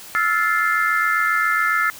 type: chord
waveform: sine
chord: F major seventh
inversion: third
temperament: just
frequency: 1309.6 / 1396.9 / 1746.1 / 2095 Hz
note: E6 / F6 / A6 / C7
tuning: -12 / 0 / -14 / +2 cents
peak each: -21 / -22 / -21 / -24 dBFS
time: 0.15-1.9 s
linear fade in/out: 0 ms
effects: white hiss -39 dBFS RMS until 1.99 s